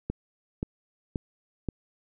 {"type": "click train", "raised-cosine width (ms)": 3, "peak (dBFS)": -16, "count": 4, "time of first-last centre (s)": [0.1, 1.687], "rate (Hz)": 1.89, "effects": []}